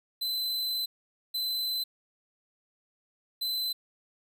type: tone bursts at uneven times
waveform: 45% pulse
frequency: 4038 Hz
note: B7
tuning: 38 cents sharp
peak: -28 dBFS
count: 3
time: 0.21-0.86 / 1.34-1.84 / 3.41-3.73 s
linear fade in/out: 10 ms
effects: none